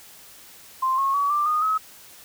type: tone with pitch steps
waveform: sine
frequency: 1046.5 / 1089.7 / 1134.6 / 1181.5 / 1230.2 / 1281 Hz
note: C6 / C#6 / C#6 / D6 / D#6 / E6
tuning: 0 / -30 / +40 / +10 / -20 / -50 cents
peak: -19 dBFS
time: 0.82-1.78 s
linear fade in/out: 10 ms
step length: 160 ms
effects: white hiss -47 dBFS RMS until 2.24 s